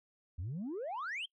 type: exponential sweep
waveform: sine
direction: up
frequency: 76.9 to 3300 Hz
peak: -35 dBFS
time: 0.38-1.26 s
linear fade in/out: 10 ms
effects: noise-tail reverb RT60 0.1 s tail -24 dB re dry + tanh soft clip ceiling -35 dBFS